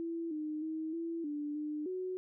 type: tone with pitch steps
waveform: sine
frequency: 333.3 / 306 / 316.9 / 333.1 / 294.4 / 300.8 / 369.7 Hz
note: E4 / D#4 / D#4 / E4 / D4 / D4 / F#4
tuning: +19 / -29 / +32 / +18 / +4 / +42 / -1 cents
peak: -35 dBFS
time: 0-2.17 s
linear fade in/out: 0 ms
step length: 310 ms
effects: none